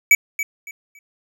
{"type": "tone with echo", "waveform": "square", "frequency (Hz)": 2285, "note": "D7", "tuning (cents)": -48, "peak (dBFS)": -9, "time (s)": [0.11, 0.15], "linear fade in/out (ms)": 2, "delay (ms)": 280, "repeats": 3, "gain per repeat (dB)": -12, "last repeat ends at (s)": 0.99, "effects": []}